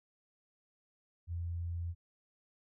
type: tone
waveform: sine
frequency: 85.5 Hz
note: F2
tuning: 36 cents flat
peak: -35 dBFS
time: 1.27-1.95 s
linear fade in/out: 50 ms
effects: none